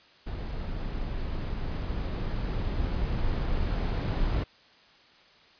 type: noise with level ramp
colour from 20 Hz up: brown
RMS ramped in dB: -34 to -26 dBFS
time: 0.26-4.44 s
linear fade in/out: 10 ms
effects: white hiss -57 dBFS RMS until 5.59 s + resampled to 11025 Hz